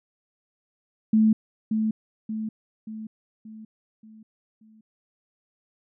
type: tone with echo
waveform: sine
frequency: 218.3 Hz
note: A3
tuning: 13 cents flat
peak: -15 dBFS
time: 1.13-1.33 s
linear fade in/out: 5 ms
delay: 580 ms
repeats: 6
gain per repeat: -6 dB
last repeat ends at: 4.81 s
effects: none